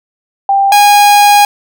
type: tone pair in turn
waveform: sine / 45% pulse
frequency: 790 / 821 Hz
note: G5 / G#5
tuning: +13 / -20 cents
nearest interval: minor second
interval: 67 cents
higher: second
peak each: -6 / -3 dBFS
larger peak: second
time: 0.49-0.72 / 0.72-1.45 s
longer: second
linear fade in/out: 2 ms
effects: none